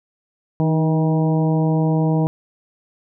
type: harmonic tone with a mistuned harmonic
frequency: 159.3 Hz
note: D#3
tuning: 41 cents sharp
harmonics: 1 / 2 / 3 / 4 / 5 / 6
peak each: -16 / -22 / -26 / -28 / -30 / -32 dBFS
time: 0.6-2.27 s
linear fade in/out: 0 ms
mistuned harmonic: 2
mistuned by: -36 cents
effects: none